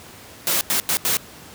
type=noise bursts at uneven times; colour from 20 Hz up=white; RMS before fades=-20 dBFS; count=4; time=0.47-0.61 / 0.7-0.8 / 0.89-0.97 / 1.05-1.17 s; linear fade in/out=0 ms; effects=pink hiss -42 dBFS RMS until 1.54 s + high-pass 80 Hz 12 dB/octave